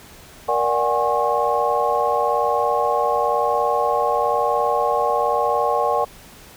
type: tone cluster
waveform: sine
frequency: 471.1 / 588 / 739 / 820 / 1085 Hz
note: A#4 / D5 / F#5 / G#5 / C#6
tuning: +18 / +2 / -2 / -22 / -37 cents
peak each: -23 dBFS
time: 0.48-6.05 s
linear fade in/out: 10 ms
effects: pink hiss -44 dBFS RMS until 6.56 s